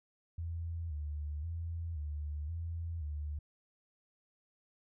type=tone with vibrato; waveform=sine; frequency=78.9 Hz; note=D#2; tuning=25 cents sharp; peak=-36 dBFS; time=0.38-3.39 s; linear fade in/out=5 ms; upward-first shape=square; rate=0.95 Hz; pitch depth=100 cents each way; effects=none